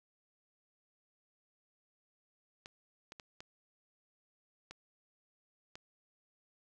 clicks, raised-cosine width 0.2 ms, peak -30 dBFS, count 6, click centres 2.659 / 3.121 / 3.198 / 3.405 / 4.71 / 5.755 s, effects none

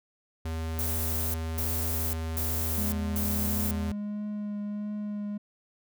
square tone, 80.8 Hz, E2, 34 cents flat, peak -31 dBFS, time 0.45-3.92 s, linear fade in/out 5 ms
violet noise bursts, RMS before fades -32 dBFS, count 4, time 0.79-3.71 s, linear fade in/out 0 ms, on 550 ms, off 240 ms
triangle tone with vibrato, 207.7 Hz, G#3, in tune, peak -29 dBFS, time 2.77-5.38 s, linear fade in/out 10 ms, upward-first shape triangle, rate 1.5 Hz, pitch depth 15 cents each way
effects none

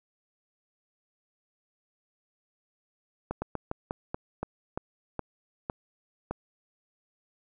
slowing click train, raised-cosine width 1 ms, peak -17 dBFS, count 11, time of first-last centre 3.31-6.31 s, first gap 110 ms, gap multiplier 1.21, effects none

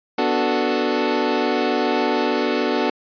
25% pulse chord, B minor seventh, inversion none, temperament equal, 246.9 / 293.7 / 370 / 440 Hz, B3 / D4 / F#4 / A4, 0 / 0 / 0 / 0 cents, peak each -20 dBFS, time 0.18-2.9 s, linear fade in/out 5 ms, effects resampled to 11025 Hz

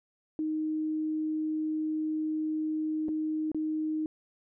sine tone with dropouts, 311.1 Hz, D#4, in tune, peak -28 dBFS, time 0.39-4.06 s, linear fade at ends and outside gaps 1 ms, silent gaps 3.084-3.089 / 3.517-3.546 s, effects none

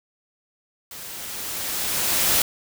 white noise with level ramp, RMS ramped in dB -38 to -18 dBFS, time 0.91-2.42 s, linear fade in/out 2 ms, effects none

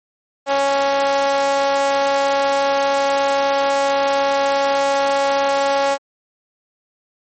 sawtooth tone with high-pass filter, 277.2 Hz, C#4, in tune, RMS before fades -17 dBFS, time 0.46-5.98 s, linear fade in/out 50 ms, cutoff 660 Hz, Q 6, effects MP3 32 kbps

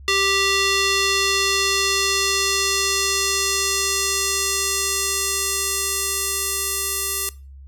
square tone with band-pass filter sweep, 392 Hz, G4, in tune, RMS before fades -21 dBFS, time 0.08-7.29 s, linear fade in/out 0 ms, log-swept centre 3600 to 11000 Hz, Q 1.1, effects noise-tail reverb RT60 0.3 s tail -19 dB re dry + added 68 Hz sine -38 dBFS peak until 7.67 s

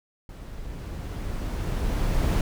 brown noise with level ramp, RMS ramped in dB -40 to -21 dBFS, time 0.29-2.41 s, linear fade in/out 2 ms, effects none

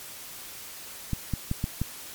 clicks, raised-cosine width 5 ms, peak -14 dBFS, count 5, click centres 1.133 / 1.337 / 1.514 / 1.641 / 1.816 s, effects white hiss -42 dBFS RMS until 2.14 s + MP3 96 kbps

